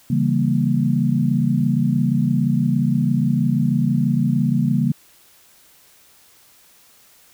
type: chord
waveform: sine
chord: C# diminished seventh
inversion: none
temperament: equal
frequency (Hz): 138.59 / 164.81 / 196 / 233.1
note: C#3 / E3 / G3 / Bb3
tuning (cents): 0 / 0 / 0 / 0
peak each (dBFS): -20 / -22 / -22 / -20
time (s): 0.1-4.92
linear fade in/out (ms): 5
effects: white hiss -52 dBFS RMS until 7.33 s